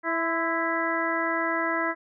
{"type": "harmonic tone with a mistuned harmonic", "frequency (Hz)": 329.8, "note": "E4", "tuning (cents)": 1, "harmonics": [1, 2, 3, 4, 5, 6], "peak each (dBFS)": [-31, -31, -31, -31, -31, -31], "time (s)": [0.03, 1.95], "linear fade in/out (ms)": 50, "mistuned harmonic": 3, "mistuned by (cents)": 37, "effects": []}